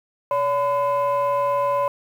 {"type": "tone pair together", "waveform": "sine", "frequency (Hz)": [568, 1012], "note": ["C#5", "B5"], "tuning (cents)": [42, 42], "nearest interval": "minor seventh", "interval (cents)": 1000, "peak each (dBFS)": [-19, -19], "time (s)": [0.31, 1.88], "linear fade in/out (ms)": 2, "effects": ["tanh soft clip ceiling -15 dBFS", "8-bit"]}